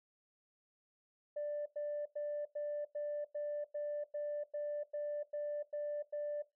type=tone bursts; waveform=sine; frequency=589 Hz; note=D5; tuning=5 cents sharp; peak=-35 dBFS; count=13; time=1.36-6.424 s; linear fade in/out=10 ms; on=300 ms; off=97 ms; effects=noise-tail reverb RT60 0.2 s tail -17 dB re dry + tanh soft clip ceiling -33 dBFS